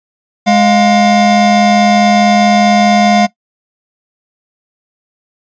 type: tone pair together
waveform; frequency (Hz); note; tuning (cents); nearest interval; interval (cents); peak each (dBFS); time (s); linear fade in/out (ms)
square; 207.7 / 707.8; G#3 / F5; 0 / +23; octave + major sixth; 2123; -10; 0.46-3.27; 20
effects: noise-tail reverb RT60 0.1 s tail -18 dB re dry + resampled to 16000 Hz